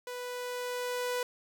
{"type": "tone with level ramp", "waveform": "sawtooth", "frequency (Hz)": 493.9, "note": "B4", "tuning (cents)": 0, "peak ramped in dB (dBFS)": [-34, -26], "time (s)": [0.07, 1.23], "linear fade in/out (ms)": 2, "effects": []}